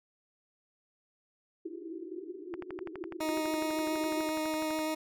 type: band-pass noise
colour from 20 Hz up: white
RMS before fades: -42 dBFS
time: 1.65-4.3 s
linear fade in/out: 5 ms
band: 320 to 380 Hz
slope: 96 dB/octave
type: click train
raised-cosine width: 0.5 ms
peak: -27 dBFS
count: 28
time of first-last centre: 2.54-4.79 s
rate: 12 Hz
type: tone with vibrato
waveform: 20% pulse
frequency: 312.2 Hz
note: D#4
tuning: 6 cents sharp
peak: -26 dBFS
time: 3.2-4.95 s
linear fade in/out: 10 ms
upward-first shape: sine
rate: 7.2 Hz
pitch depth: 10 cents each way
effects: none